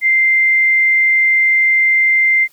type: tone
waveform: sine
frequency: 2089 Hz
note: C7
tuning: 3 cents flat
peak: -9 dBFS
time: 0.01-2.48 s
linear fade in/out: 50 ms
effects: white hiss -52 dBFS RMS until 2.52 s